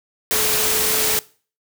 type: tone in noise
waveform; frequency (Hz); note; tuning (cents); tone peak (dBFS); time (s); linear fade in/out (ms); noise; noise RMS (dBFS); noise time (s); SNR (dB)
sine; 432.5; A4; -30; -28; 0.31-1.19; 0; white; -19; 0.31-1.19; -12
effects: noise-tail reverb RT60 0.4 s tail -21 dB re dry